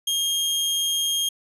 sawtooth tone, 3231 Hz, G#7, 48 cents flat, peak -18 dBFS, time 0.07-1.29 s, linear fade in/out 5 ms, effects resampled to 32000 Hz

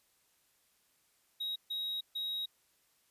triangle tone bursts at uneven times, 3804 Hz, A#7, 34 cents sharp, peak -33 dBFS, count 3, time 1.4-1.56 / 1.7-2.01 / 2.15-2.46 s, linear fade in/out 10 ms, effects white hiss -72 dBFS RMS until 3.1 s + resampled to 32000 Hz

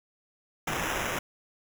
violet noise with sample-and-hold, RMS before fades -31 dBFS, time 0.67-1.19 s, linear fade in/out 5 ms, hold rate 4410 Hz, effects none

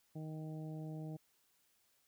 harmonic tone, 156.3 Hz, D#3, 8 cents sharp, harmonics 1 / 2 / 3 / 4 / 5, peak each -43 / -49 / -56 / -56 / -60 dBFS, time 0.15-1.17 s, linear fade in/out 10 ms, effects white hiss -75 dBFS RMS until 2.07 s

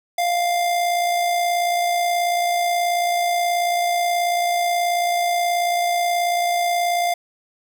square tone with amplitude modulation, 699 Hz, F5, 1 cent sharp, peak -17 dBFS, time 0.18-7.14 s, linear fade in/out 5 ms, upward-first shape sine, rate 58.5 Hz, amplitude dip 35%, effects none

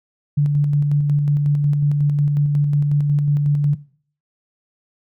sine tone with tremolo, 145.4 Hz, D3, 17 cents flat, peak -12 dBFS, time 0.37-3.75 s, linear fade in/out 10 ms, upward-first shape square, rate 5.5 Hz, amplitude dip 25%, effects noise-tail reverb RT60 0.5 s tail -19 dB re dry

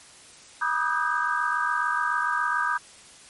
sine tone cluster, 969 / 1209 / 1256 / 1533 / 1610 Hz, B5 / D6 / D#6 / G6 / G6, -33 / +50 / +16 / -39 / +46 cents, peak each -29 dBFS, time 0.61-2.78 s, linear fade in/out 10 ms, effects white hiss -49 dBFS RMS until 3.29 s + MP3 48 kbps

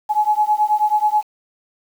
sine beating tone pair, 842 / 851.3 Hz, G#5 / G#5, +24 / +43 cents, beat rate 9.3 Hz, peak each -17 dBFS, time 0.09-1.23 s, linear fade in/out 20 ms, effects 7-bit

